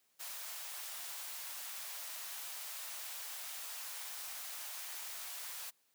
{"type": "high-pass noise", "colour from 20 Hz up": "white", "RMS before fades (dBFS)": -45, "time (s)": [0.19, 5.71], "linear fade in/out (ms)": 20, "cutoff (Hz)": 630, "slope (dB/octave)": 24, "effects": ["white hiss -75 dBFS RMS until 5.94 s", "high-pass 150 Hz 12 dB/octave"]}